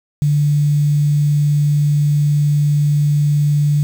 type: tone with quantisation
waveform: sine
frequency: 146.83 Hz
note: D3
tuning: in tune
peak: -11 dBFS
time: 0.22-3.83 s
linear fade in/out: 0 ms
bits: 6
effects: none